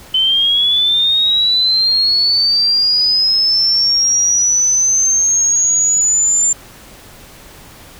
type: linear sweep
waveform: sine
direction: up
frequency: 3052 to 7250 Hz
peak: -10 dBFS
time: 0.14-6.53 s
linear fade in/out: 5 ms
effects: pink hiss -39 dBFS RMS until 7.99 s